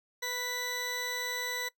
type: tone pair together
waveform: 20% pulse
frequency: 493.9 / 1975.5 Hz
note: B4 / B6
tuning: 0 / 0 cents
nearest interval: 2 octaves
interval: 2400 cents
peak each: -34 / -29 dBFS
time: 0.22-1.69 s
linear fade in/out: 10 ms
effects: noise-tail reverb RT60 0.1 s tail -20 dB re dry